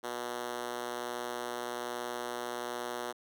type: tone with high-pass filter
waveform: 5% pulse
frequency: 121.2 Hz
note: B2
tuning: 32 cents flat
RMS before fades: -38 dBFS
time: 0.03-3.13 s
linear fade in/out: 20 ms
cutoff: 350 Hz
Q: 1.3
effects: none